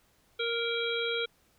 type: harmonic tone with a mistuned harmonic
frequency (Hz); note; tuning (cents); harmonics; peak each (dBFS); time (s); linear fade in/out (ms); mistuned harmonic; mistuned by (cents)
466.2; A#4; 0; 1 / 3 / 5 / 7 / 8; -32 / -36 / -36 / -35 / -39; 0.39-1.26; 10; 8; +70
effects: pink hiss -67 dBFS RMS until 1.58 s